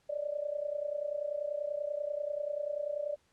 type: tone with amplitude modulation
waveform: sine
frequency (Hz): 587.3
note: D5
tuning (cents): 0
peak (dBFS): -29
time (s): 0.09-3.16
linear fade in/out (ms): 10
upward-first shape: sine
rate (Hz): 30.3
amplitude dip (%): 80
effects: pink hiss -71 dBFS RMS until 3.32 s + low-pass 9000 Hz 12 dB/octave